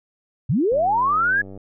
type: linear sweep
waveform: sine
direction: up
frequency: 100 to 1700 Hz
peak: -16 dBFS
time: 0.49-1.42 s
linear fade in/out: 10 ms
type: click train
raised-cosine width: 2 ms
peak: -26 dBFS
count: 84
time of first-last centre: 0.72-1.576 s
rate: 97 Hz
effects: none